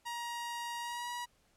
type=tone with pitch glide; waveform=sawtooth; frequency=946 to 965.3 Hz; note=A#5 to B5; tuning=+25 to -40 cents; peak=-34 dBFS; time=0.05-1.26 s; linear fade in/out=20 ms; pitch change=+35 cents; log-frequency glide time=0.8-1.09 s; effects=pink hiss -71 dBFS RMS until 1.56 s + low-pass 12000 Hz 12 dB/octave